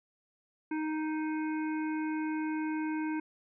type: harmonic tone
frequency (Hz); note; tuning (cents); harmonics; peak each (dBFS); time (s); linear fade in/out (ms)
311.1; D#4; 0; 1 / 3 / 5 / 7 / 8; -31 / -41 / -44 / -48 / -51; 0.71-3.2; 5
effects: none